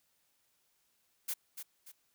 blue noise with echo, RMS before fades -36 dBFS, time 1.28-1.34 s, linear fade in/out 10 ms, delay 290 ms, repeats 2, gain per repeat -8 dB, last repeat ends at 1.92 s, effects white hiss -75 dBFS RMS until 2.14 s

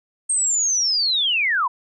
sine linear sweep, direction down, 8550 to 931 Hz, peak -17 dBFS, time 0.29-1.68 s, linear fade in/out 10 ms, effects none

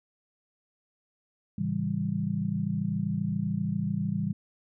sine chord, A dominant seventh, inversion none, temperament just, 110 / 137.5 / 165 / 198 Hz, A2 / C#3 / E3 / G3, 0 / -14 / +2 / +18 cents, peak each -35 / -35 / -31 / -30 dBFS, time 1.58-4.33 s, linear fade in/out 5 ms, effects none

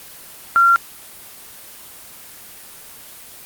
sine tone, 1376 Hz, F6, 26 cents flat, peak -9 dBFS, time 0.56-0.76 s, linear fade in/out 0 ms, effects white hiss -39 dBFS RMS until 3.45 s + Opus 24 kbps

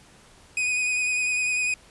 45% pulse tone with vibrato, 2489 Hz, D#7, in tune, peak -22 dBFS, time 0.57-1.74 s, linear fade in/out 2 ms, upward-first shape triangle, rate 10 Hz, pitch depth 30 cents each way, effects pink hiss -53 dBFS RMS until 1.9 s + resampled to 24000 Hz

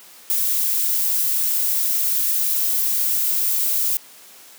violet noise, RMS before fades -20 dBFS, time 0.3-3.97 s, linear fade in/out 0 ms, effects white hiss -45 dBFS RMS until 4.58 s + high-pass 200 Hz 12 dB/octave

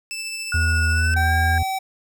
20% pulse tone with tremolo, 2642 Hz, E7, 3 cents sharp, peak -22 dBFS, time 0.11-1.14 s, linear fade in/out 0 ms, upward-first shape sine, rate 14 Hz, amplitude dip 25%
sine tone with pitch glide, 1448 to 1616 Hz, F#6 to G#6, -38 to -48 cents, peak -21 dBFS, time 0.52-1.58 s, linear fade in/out 2 ms, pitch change +190 cents, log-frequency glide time 0.91-1.33 s
triangle tone with vibrato, 82 Hz, E2, 9 cents flat, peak -16 dBFS, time 0.54-1.63 s, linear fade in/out 5 ms, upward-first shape sine, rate 2.3 Hz, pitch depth 10 cents each way
square tone, 766 Hz, G5, 40 cents flat, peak -23 dBFS, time 1.16-1.79 s, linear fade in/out 10 ms
effects none

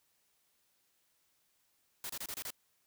white noise bursts, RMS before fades -41 dBFS, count 6, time 2.04-2.505 s, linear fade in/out 2 ms, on 55 ms, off 27 ms, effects white hiss -75 dBFS RMS until 2.86 s

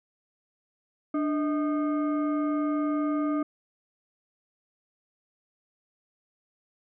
sine tone with frequency modulation, 295.8 Hz, D4, 13 cents sharp, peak -24 dBFS, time 1.14-3.43 s, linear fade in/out 5 ms, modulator 928 Hz, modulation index 0.62, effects none

